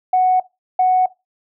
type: tone pair in turn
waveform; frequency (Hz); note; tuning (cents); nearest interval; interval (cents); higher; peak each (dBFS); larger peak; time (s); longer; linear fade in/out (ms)
sine; 740 / 740; F#5 / F#5; 0 / 0; unison; 0; neither; -10; neither; 0.13-0.4 / 0.79-1.06; neither; 5
effects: noise-tail reverb RT60 0.2 s tail -18 dB re dry + tanh soft clip ceiling -6 dBFS